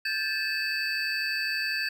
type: tone cluster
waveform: triangle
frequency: 1591 / 1743 / 2601 / 4567 Hz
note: G6 / A6 / E7 / D8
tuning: +25 / -17 / -24 / -49 cents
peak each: -31 dBFS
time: 0.05-1.89 s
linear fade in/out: 5 ms
effects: none